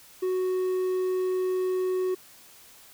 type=tone; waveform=triangle; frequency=370 Hz; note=F#4; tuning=in tune; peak=-22 dBFS; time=0.22-2.15 s; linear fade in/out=10 ms; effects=white hiss -52 dBFS RMS until 2.93 s